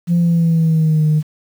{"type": "tone with pitch glide", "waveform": "sine", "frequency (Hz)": [172.2, 153.41], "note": ["F3", "D#3"], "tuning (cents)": [-24, -24], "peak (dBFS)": -9, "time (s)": [0.07, 1.23], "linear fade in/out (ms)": 50, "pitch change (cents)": -200, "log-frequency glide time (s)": [0.18, 1.06], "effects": ["tanh soft clip ceiling -8 dBFS", "7-bit"]}